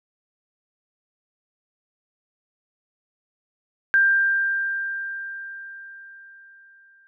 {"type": "tone with exponential decay", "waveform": "sine", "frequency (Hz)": 1587, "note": "G6", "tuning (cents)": 21, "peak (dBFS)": -13, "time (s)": [3.94, 7.07], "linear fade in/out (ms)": 0, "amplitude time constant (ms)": 680, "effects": []}